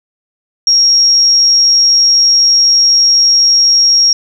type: tone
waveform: sine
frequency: 5588 Hz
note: F8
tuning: in tune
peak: -5 dBFS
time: 0.67-4.13 s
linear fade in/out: 2 ms
effects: 7-bit